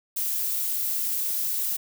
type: noise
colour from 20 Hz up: violet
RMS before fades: -27 dBFS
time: 0.16-1.77 s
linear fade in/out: 10 ms
effects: none